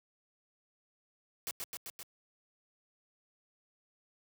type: noise with echo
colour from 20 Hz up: white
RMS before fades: -38 dBFS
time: 1.47-1.51 s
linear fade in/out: 0 ms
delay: 130 ms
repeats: 4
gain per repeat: -2 dB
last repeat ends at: 2.03 s
effects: high-pass 100 Hz 12 dB/octave